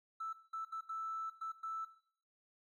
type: tone bursts at uneven times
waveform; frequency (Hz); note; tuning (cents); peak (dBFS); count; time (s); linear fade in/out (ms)
triangle; 1318.5; E6; 0; -35; 6; 0.2-0.33 / 0.53-0.65 / 0.72-0.81 / 0.89-1.3 / 1.41-1.52 / 1.63-1.85; 10
effects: noise-tail reverb RT60 0.5 s tail -17 dB re dry + tanh soft clip ceiling -37 dBFS